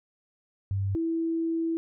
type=tone pair in turn; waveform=sine; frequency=98 / 328.9 Hz; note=G2 / E4; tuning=0 / -4 cents; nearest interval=octave + major sixth; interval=2096 cents; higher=second; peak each=-25 / -25 dBFS; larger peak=neither; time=0.71-0.95 / 0.95-1.77 s; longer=second; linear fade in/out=0 ms; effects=none